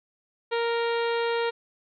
harmonic tone, 466.2 Hz, A#4, in tune, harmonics 1 / 2 / 3 / 4 / 5 / 6 / 7 / 8 / 9, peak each -25 / -31 / -35 / -37 / -39 / -41 / -42 / -43 / -44 dBFS, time 0.51-1.51 s, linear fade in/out 20 ms, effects none

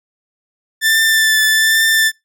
sawtooth tone with vibrato, 1768 Hz, A6, 8 cents sharp, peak -7 dBFS, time 0.81-2.12 s, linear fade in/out 50 ms, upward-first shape triangle, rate 1.2 Hz, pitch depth 21 cents each way, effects noise-tail reverb RT60 0.2 s tail -25 dB re dry

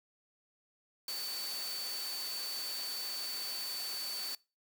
sine tone in noise, 4515 Hz, C#8, 31 cents sharp, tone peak -38 dBFS, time 1.08-4.35 s, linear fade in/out 2 ms, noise white, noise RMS -43 dBFS, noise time 1.08-4.35 s, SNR +2 dB, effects noise-tail reverb RT60 0.3 s tail -24 dB re dry + high-pass 300 Hz 12 dB/octave

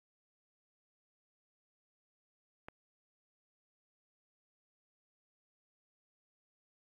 click, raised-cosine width 0.5 ms, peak -30 dBFS, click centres 2.685 s, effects AAC 48 kbps

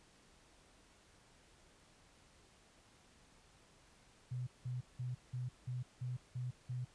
sine tone bursts, 124.9 Hz, B2, 20 cents sharp, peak -38 dBFS, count 8, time 4.31-6.85 s, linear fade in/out 10 ms, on 160 ms, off 180 ms, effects pink hiss -66 dBFS RMS until 6.94 s + resampled to 22050 Hz

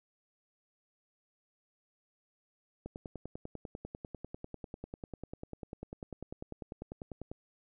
click train, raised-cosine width 2 ms, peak -28 dBFS, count 46, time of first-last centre 2.86-7.315 s, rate 10.1 Hz, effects none

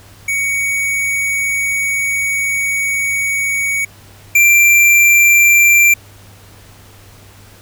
square tone pair in turn, 2241 / 2360 Hz, C#7 / D7, +18 / +8 cents, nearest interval minor second, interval 90 cents, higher second, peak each -15 / -7 dBFS, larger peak second, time 0.28-3.85 / 4.35-5.94 s, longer first, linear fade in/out 5 ms, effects added 99 Hz sine -42 dBFS peak until 7.61 s + pink hiss -43 dBFS RMS until 7.61 s

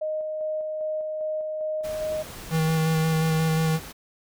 sine tone with tremolo, 620 Hz, D#5, 6 cents flat, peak -25 dBFS, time 0.01-2.23 s, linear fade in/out 10 ms, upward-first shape square, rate 2.5 Hz, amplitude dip 25%
pink noise, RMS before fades -40 dBFS, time 1.83-3.93 s, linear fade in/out 20 ms
square tone with vibrato, 160 Hz, D#3, 49 cents sharp, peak -21 dBFS, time 2.5-3.8 s, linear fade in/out 50 ms, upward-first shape square, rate 5.6 Hz, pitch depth 12 cents each way
effects none

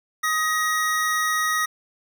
square tone pair together, 1254 / 1898 Hz, D#6 / A#6, +13 / +31 cents, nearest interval perfect fifth, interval 718 cents, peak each -24 dBFS, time 0.23-1.66 s, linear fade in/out 10 ms, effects none

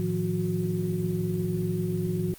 sine tone cluster, 107.8 / 155.6 / 175.6 / 365.7 Hz, A2 / D#3 / F3 / F#4, -35 / 0 / +10 / -20 cents, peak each -32 / -31 / -28 / -31 dBFS, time 0-2.34 s, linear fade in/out 0 ms, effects white hiss -49 dBFS RMS until 2.38 s + Opus 24 kbps

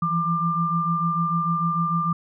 sine tone cluster, 165.1 / 171.8 / 1192 Hz, E3 / F3 / D6, +3 / -28 / +25 cents, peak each -26 / -28 / -22 dBFS, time 0.02-2.13 s, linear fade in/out 5 ms, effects none

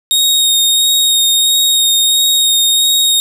sawtooth tone with vibrato, 3729 Hz, A#7, in tune, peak -6 dBFS, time 0.11-3.2 s, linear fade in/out 0 ms, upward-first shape sine, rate 1.5 Hz, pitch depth 14 cents each way, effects none

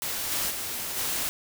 white noise with level steps, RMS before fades -31 / -28 / -33 / -29 dBFS, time 0.02-1.29 s, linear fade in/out 0 ms, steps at 0.3 / 0.49 / 0.96 s, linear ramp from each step 20 ms, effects none

